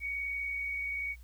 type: tone with amplitude modulation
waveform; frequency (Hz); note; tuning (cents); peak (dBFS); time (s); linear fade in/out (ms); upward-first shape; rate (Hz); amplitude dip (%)
sine; 2242; C#7; +19; -31; 0-1.16; 50; sine; 60.9; 35
effects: added 60 Hz sine -48 dBFS peak until 1.23 s + white hiss -66 dBFS RMS until 1.23 s